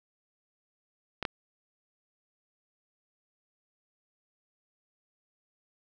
clicks, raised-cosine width 0.3 ms, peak -16 / -13 dBFS, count 2, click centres 1.227 / 1.252 s, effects none

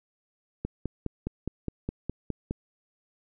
click train, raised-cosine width 3 ms, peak -17 dBFS, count 10, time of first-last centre 0.65-2.51 s, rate 4.84 Hz, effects none

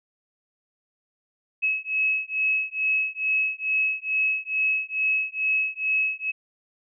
sine beating tone pair, 2572 / 2574.3 Hz, E7 / E7, -43 / -42 cents, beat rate 2.3 Hz, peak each -25 dBFS, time 1.62-6.32 s, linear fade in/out 20 ms, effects none

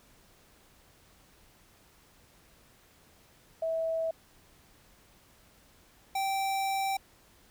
sine / square tone pair in turn, 651 / 778.7 Hz, E5 / G5, -22 / -12 cents, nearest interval minor third, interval 310 cents, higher second, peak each -28 / -29 dBFS, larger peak first, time 3.62-4.11 / 6.15-6.97 s, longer second, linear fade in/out 5 ms, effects pink hiss -61 dBFS RMS until 7.5 s

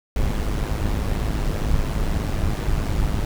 brown noise with amplitude modulation, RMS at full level -19 dBFS, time 0.16-3.25 s, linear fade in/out 2 ms, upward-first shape sine, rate 105 Hz, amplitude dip 60%, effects none

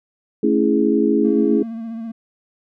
sine chord, A major seventh, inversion none, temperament equal, 220 / 277.2 / 329.6 / 415.3 Hz, A3 / C#4 / E4 / G#4, 0 / 0 / 0 / 0 cents, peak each -19 dBFS, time 0.43-1.63 s, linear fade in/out 5 ms
triangle tone with vibrato, 227.3 Hz, A#3, 43 cents flat, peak -24 dBFS, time 1.24-2.12 s, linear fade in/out 10 ms, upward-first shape sine, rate 15 Hz, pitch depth 34 cents each way
effects none

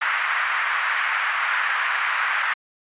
pink band-pass noise, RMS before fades -23 dBFS, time 0.01-2.54 s, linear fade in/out 10 ms, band 1200 to 2200 Hz, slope 24 dB/octave, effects resampled to 8000 Hz

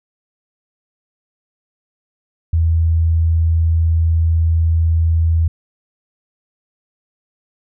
sine tone, 82 Hz, E2, 9 cents flat, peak -11 dBFS, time 2.53-5.48 s, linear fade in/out 5 ms, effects none

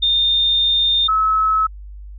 sine tone pair in turn, 3633 / 1293.4 Hz, A#7 / E6, -45 / -33 cents, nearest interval octave + tritone, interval 1788 cents, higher first, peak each -13 dBFS, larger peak neither, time 0.02-1.08 / 1.08-1.67 s, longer first, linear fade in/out 10 ms, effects added 50 Hz sine -32 dBFS peak until 2.18 s

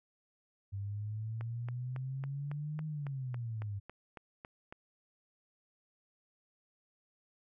sine exponential two-way sweep, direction up then down, 98 to 156.2 to 98 Hz, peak -36 dBFS, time 0.72-3.8 s, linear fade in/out 20 ms, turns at 2.86 s
click train, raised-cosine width 0.5 ms, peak -31 dBFS, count 13, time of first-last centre 1.41-4.725 s, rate 3.62 Hz
effects none

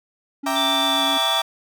triangle tone with vibrato, 277.2 Hz, C#4, in tune, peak -25 dBFS, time 0.43-1.18 s, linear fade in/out 10 ms, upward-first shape sine, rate 7.7 Hz, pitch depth 17 cents each way
35% pulse chord, E half-diminished seventh, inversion none, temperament equal, 659.3 / 784 / 932.3 / 1174.7 Hz, E5 / G5 / Bb5 / D6, 0 / 0 / 0 / 0 cents, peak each -25 dBFS, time 0.46-1.42 s, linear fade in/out 5 ms
sine tone with pitch glide, 3520 to 3450 Hz, A7 to A7, 0 to -35 cents, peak -20 dBFS, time 0.55-1.42 s, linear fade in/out 20 ms, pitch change -35 cents, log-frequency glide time 0.8-1.06 s
effects none

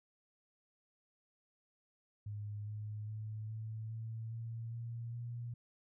sine tone with pitch steps, 104.1 / 106.1 / 108.15 / 110.23 / 112.35 / 114.51 / 116.71 / 118.96 Hz, G#2 / G#2 / A2 / A2 / A2 / A#2 / A#2 / A#2, +5 / +38 / -29 / +4 / +37 / -30 / +3 / +36 cents, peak -40 dBFS, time 2.26-5.54 s, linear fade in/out 5 ms, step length 410 ms, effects none

